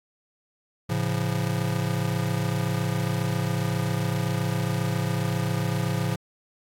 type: chord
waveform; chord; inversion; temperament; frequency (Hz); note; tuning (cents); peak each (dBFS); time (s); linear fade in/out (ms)
square; A augmented; none; just; 110 / 137.5 / 171.88; A2 / C#3 / E#3; 0 / -14 / -27; -29; 0.89-6.16; 10
effects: AAC 64 kbps